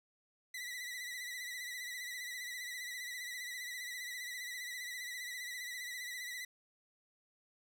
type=tone with vibrato; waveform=sawtooth; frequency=1973 Hz; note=B6; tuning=2 cents flat; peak=-38 dBFS; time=0.54-6.45 s; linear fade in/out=5 ms; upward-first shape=triangle; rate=15 Hz; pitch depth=70 cents each way; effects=none